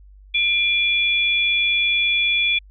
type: tone pair together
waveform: sine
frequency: 2386 / 3415 Hz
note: D7 / G#7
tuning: +27 / +48 cents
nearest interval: tritone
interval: 621 cents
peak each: -18 / -20 dBFS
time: 0.34-2.59 s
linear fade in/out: 10 ms
effects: added 49 Hz sine -43 dBFS peak until 2.7 s